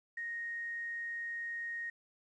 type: tone with quantisation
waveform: sine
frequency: 1864.7 Hz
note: A#6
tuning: in tune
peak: -37 dBFS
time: 0.17-1.9 s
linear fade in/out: 5 ms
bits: 11
effects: resampled to 22050 Hz